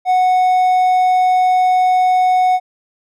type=tone; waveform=triangle; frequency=737 Hz; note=F#5; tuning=7 cents flat; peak=-8 dBFS; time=0.05-2.6 s; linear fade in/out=50 ms; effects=none